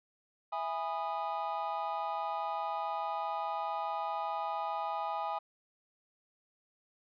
triangle chord, E major seventh, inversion none, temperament just, 659.3 / 824.1 / 988.9 / 1236.1 Hz, E5 / G#5 / B5 / D#6, 0 / -14 / +2 / -12 cents, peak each -39 / -34 / -39 / -38 dBFS, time 0.52-5.39 s, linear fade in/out 10 ms, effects resampled to 11025 Hz

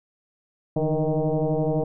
sine tone with frequency modulation, 160.9 Hz, E3, 42 cents flat, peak -20 dBFS, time 0.76-1.84 s, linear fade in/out 5 ms, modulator 155 Hz, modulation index 3.4, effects none

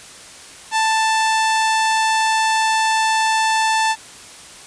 sawtooth tone, 883 Hz, A5, 6 cents sharp, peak -11 dBFS, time 0.71-3.96 s, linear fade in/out 50 ms, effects white hiss -39 dBFS RMS until 4.66 s + resampled to 22050 Hz

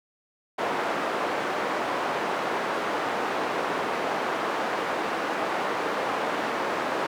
white band-pass noise, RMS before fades -28 dBFS, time 0.58-7.07 s, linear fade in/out 10 ms, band 310 to 1100 Hz, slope 12 dB/octave, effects none

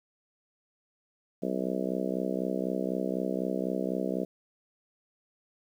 harmonic tone, 64 Hz, C2, 38 cents flat, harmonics 3 / 4 / 5 / 6 / 7 / 8 / 9 / 10, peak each -34 / -35 / -36 / -37 / -37 / -38 / -39 / -39 dBFS, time 1.42-4.25 s, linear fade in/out 10 ms, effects 10-bit

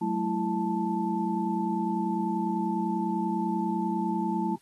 sine tone cluster, 188 / 218.1 / 331.4 / 879 Hz, F#3 / A3 / E4 / A5, +28 / -15 / +9 / -2 cents, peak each -31 dBFS, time 0.01-4.56 s, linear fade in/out 10 ms, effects white hiss -64 dBFS RMS until 4.61 s + AAC 32 kbps

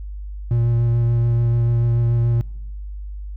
triangle tone with vibrato, 117.6 Hz, A#2, 16 cents sharp, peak -13 dBFS, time 0.51-2.41 s, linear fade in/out 0 ms, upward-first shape sine, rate 6.9 Hz, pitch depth 13 cents each way, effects noise-tail reverb RT60 0.9 s tail -23 dB re dry + added 50 Hz sine -28 dBFS peak until 3.36 s

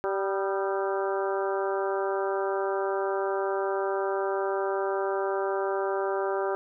harmonic tone with a mistuned harmonic, 194.6 Hz, G3, 12 cents flat, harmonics 2 / 3 / 4 / 5 / 6 / 7 / 8, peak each -28 / -32 / -34 / -36 / -38 / -39 / -40 dBFS, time 0.04-6.55 s, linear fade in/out 0 ms, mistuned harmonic 6, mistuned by +66 cents, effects none

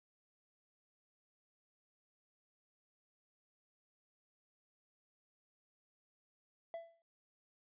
triangle tone with exponential decay, 668 Hz, E5, 23 cents sharp, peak -37 dBFS, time 6.74-7.02 s, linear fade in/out 1 ms, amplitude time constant 59 ms, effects resampled to 8000 Hz

